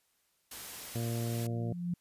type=noise; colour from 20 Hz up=white; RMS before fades=-44 dBFS; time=0.51-1.47 s; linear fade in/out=5 ms
type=harmonic tone; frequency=116.54 Hz; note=A#2; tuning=in tune; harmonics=1 / 2 / 3 / 4 / 5 / 6; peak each=-33 / -39 / -43 / -45 / -47 / -49 dBFS; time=0.95-1.73 s; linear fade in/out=5 ms
type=tone with exponential growth; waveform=sine; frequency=175 Hz; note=F3; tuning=4 cents sharp; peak=-29 dBFS; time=1.11-1.94 s; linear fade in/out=5 ms; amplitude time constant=180 ms
effects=white hiss -74 dBFS RMS until 2 s + resampled to 32000 Hz